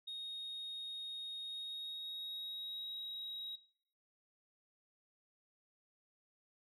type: tone with pitch glide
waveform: sine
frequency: 3729 to 3816 Hz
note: A#7 to A#7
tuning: 0 to +40 cents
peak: -40 dBFS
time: 0.07-3.56 s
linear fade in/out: 10 ms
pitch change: +40 cents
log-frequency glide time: 1.43-2.93 s
effects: noise-tail reverb RT60 0.6 s tail -23 dB re dry + tanh soft clip ceiling -40 dBFS